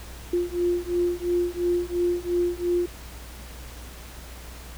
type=beating tone pair; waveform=sine; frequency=349.6 / 352.5 Hz; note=F4 / F4; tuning=+2 / +16 cents; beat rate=2.9 Hz; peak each=-25 dBFS; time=0.33-2.86 s; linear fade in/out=5 ms; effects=added 60 Hz sine -40 dBFS peak until 4.77 s + pink hiss -44 dBFS RMS until 4.77 s